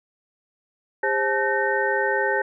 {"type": "tone cluster", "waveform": "sine", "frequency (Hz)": [404.5, 529, 866, 1530, 1837], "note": ["G#4", "C5", "A5", "G6", "A#6"], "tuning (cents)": [-46, 19, -28, -42, -26], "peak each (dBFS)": -26, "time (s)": [1.03, 2.42], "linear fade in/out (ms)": 5, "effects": []}